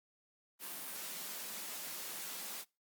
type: high-pass noise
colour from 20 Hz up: white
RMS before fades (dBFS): -44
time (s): 0.59-2.65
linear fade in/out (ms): 50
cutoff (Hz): 150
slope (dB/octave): 96
effects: noise-tail reverb RT60 0.3 s tail -26 dB re dry + Opus 32 kbps